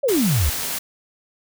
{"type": "exponential sweep", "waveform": "sine", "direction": "down", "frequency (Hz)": [600, 62], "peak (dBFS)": -16, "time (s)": [0.03, 0.5], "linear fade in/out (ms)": 10}
{"type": "noise", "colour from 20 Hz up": "white", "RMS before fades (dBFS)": -26, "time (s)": [0.08, 0.79], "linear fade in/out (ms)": 10}
{"effects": []}